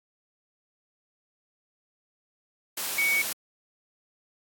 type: tone in noise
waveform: sine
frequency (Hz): 2240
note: C#7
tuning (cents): +18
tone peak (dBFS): -22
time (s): 2.98-3.22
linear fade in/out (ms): 5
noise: white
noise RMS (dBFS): -31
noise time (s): 2.77-3.33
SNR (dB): +6
effects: high-pass 200 Hz 12 dB/octave + AAC 64 kbps